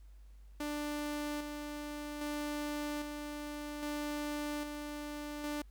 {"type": "tone with tremolo", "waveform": "sawtooth", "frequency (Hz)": 295.3, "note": "D4", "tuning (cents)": 10, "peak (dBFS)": -32, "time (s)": [0.6, 5.62], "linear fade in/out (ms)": 5, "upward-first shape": "square", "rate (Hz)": 0.62, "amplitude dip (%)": 40, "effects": ["added 50 Hz sine -52 dBFS peak until 5.7 s", "pink hiss -73 dBFS RMS until 5.7 s"]}